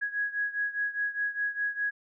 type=beating tone pair; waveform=sine; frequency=1661.2 / 1666.1 Hz; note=G#6 / G#6; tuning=0 / +5 cents; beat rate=4.9 Hz; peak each=-30 / -33 dBFS; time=0.01-1.91 s; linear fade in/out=20 ms; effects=none